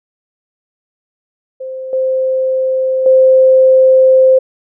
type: tone with level steps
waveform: sine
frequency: 522 Hz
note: C5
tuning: 4 cents flat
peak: -21 / -11 / -4 dBFS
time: 1.6-4.39 s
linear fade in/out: 10 ms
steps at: 1.93 / 3.06 s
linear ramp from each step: 2 ms
effects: none